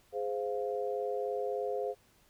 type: chord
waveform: sine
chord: F minor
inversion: first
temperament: equal with one note detuned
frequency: 415.3 / 518.7 / 698.5 Hz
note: Ab4 / C5 / F5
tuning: 0 / -15 / 0 cents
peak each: -35 / -35 / -39 dBFS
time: 0.12-1.95 s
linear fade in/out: 50 ms
effects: pink hiss -66 dBFS RMS until 2.29 s